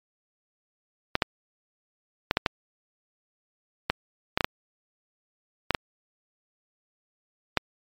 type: clicks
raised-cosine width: 0.3 ms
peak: -5 dBFS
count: 12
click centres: 1.154 / 1.222 / 2.311 / 2.371 / 2.462 / 3.9 / 4.375 / 4.408 / 4.445 / 5.707 / 5.748 / 7.573 s
effects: MP3 96 kbps